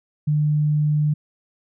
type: tone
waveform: sine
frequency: 150 Hz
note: D3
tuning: 37 cents sharp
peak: -16 dBFS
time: 0.27-1.14 s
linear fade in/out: 10 ms
effects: none